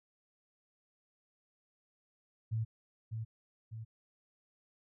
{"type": "tone with echo", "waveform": "sine", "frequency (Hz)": 111.6, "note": "A2", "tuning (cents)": 25, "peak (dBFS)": -31, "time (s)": [2.51, 2.65], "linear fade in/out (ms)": 20, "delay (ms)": 600, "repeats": 2, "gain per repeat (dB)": -5, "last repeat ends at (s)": 3.85, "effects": []}